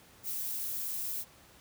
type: noise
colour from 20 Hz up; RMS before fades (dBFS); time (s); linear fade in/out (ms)
violet; -36; 0.23-1.25; 50
effects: pink hiss -58 dBFS RMS until 1.6 s + high-pass 60 Hz 12 dB/octave